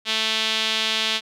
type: tone with band-pass filter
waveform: sawtooth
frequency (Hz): 220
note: A3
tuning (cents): 0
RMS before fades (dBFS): -23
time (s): 0.05-1.21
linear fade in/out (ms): 50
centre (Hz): 3400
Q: 2.7
effects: none